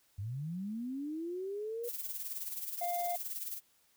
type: linear sweep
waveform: sine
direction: up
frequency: 92.2 to 483.2 Hz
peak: -36 dBFS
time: 0.18-1.89 s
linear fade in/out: 10 ms
type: noise with tremolo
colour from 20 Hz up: violet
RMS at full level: -38 dBFS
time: 1.83-3.61 s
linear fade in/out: 50 ms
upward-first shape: sine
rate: 19 Hz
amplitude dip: 60%
type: tone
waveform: triangle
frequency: 700 Hz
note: F5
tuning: 4 cents sharp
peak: -31 dBFS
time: 2.81-3.16 s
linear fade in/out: 5 ms
effects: white hiss -70 dBFS RMS until 3.96 s